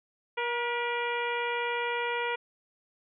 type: harmonic tone with a mistuned harmonic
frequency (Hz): 476.4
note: A#4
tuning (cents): +38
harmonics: 1 / 2 / 3 / 4 / 5 / 6 / 7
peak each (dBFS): -33 / -33 / -37 / -37 / -36 / -42 / -46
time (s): 0.37-2.36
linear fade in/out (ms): 10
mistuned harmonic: 4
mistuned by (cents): +40
effects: none